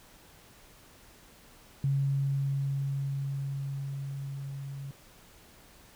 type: tone with level ramp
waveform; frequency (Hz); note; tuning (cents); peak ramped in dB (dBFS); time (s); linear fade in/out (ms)
sine; 138.1; C#3; -6; -24 to -37; 1.84-4.91; 2
effects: pink hiss -56 dBFS RMS until 5.95 s